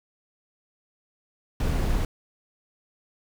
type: noise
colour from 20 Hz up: brown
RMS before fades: -24 dBFS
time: 1.6-2.05 s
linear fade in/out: 2 ms
effects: none